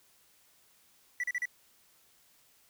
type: tone bursts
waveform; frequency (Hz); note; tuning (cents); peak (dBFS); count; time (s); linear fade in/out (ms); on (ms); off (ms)
triangle; 1964; B6; -10; -28; 4; 1.2-1.455; 2; 36; 37
effects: white hiss -65 dBFS RMS until 2.69 s